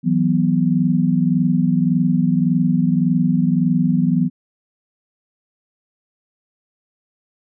sine chord, E suspended second, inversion none, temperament equal with one note detuned, 163.3 / 185 / 246.9 Hz, E3 / F#3 / B3, -16 / 0 / 0 cents, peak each -18 dBFS, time 0.03-4.3 s, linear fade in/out 50 ms, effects none

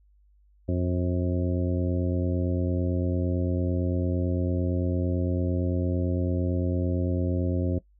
harmonic tone with a mistuned harmonic, 88.9 Hz, F2, 31 cents sharp, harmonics 1 / 2 / 3 / 4 / 5 / 6 / 7, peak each -26 / -31 / -30 / -33 / -42 / -35 / -41 dBFS, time 0.68-7.79 s, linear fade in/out 10 ms, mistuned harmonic 7, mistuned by +40 cents, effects noise-tail reverb RT60 0.1 s tail -18 dB re dry + added 50 Hz sine -57 dBFS peak until 7.99 s

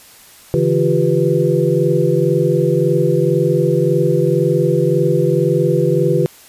sine tone cluster, 141.8 / 163.7 / 350.4 / 393.3 / 494.3 Hz, C#3 / E3 / F4 / G4 / B4, +40 / -12 / +6 / +6 / +1 cents, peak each -18 dBFS, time 0.54-6.26 s, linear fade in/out 0 ms, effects white hiss -43 dBFS RMS until 6.48 s + resampled to 32000 Hz

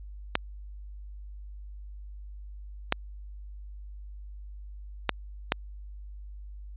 clicks, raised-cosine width 0.3 ms, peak -6 dBFS, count 4, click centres 0.354 / 2.924 / 5.093 / 5.521 s, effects added 50 Hz sine -40 dBFS peak until 6.76 s + resampled to 8000 Hz

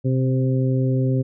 harmonic tone with a mistuned harmonic, 130.81 Hz, C3, in tune, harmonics 1 / 2 / 3 / 4, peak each -18 / -24 / -28 / -30 dBFS, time 0.04-1.23 s, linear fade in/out 20 ms, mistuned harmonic 1, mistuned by -21 cents, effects none

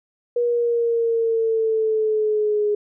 sine exponential sweep, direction down, 481.6 to 415.3 Hz, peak -17 dBFS, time 0.36-2.75 s, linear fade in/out 5 ms, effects none

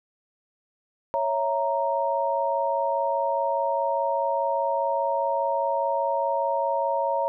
sine chord, A# diminished, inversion first, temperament equal, 554.4 / 659.3 / 932.3 Hz, C#5 / E5 / A#5, 0 / 0 / 0 cents, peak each -26 / -29 / -25 dBFS, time 1.14-7.28 s, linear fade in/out 0 ms, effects none

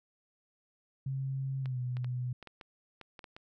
sine tone with pitch glide, 134.4 to 124.68 Hz, C3 to B2, +47 to +17 cents, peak -32 dBFS, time 1.06-2.33 s, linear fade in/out 5 ms, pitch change -130 cents, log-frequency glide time 1.6-1.79 s
clicks, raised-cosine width 0.3 ms, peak -31 dBFS, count 10, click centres 1.658 / 1.969 / 2.045 / 2.427 / 2.473 / 2.612 / 3.013 / 3.192 / 3.242 / 3.365 s
effects none

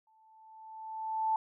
sine tone with exponential growth, 880 Hz, A5, in tune, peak -25 dBFS, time 0.07-1.36 s, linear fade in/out 2 ms, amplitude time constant 280 ms, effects none

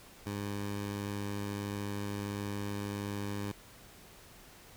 15% pulse tone, 101.5 Hz, G#2, 39 cents flat, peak -29 dBFS, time 0.26-3.52 s, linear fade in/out 5 ms, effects pink hiss -55 dBFS RMS until 4.76 s

